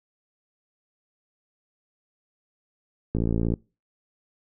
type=click train; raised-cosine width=3 ms; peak=-12 dBFS; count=23; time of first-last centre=3.15-3.538 s; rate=56.7 Hz; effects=noise-tail reverb RT60 0.3 s tail -24 dB re dry